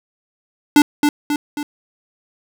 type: tone with echo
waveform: square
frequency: 293.7 Hz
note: D4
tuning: in tune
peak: -7 dBFS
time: 0.76-0.82 s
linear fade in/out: 2 ms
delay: 270 ms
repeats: 3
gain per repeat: -5 dB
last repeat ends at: 1.63 s
effects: none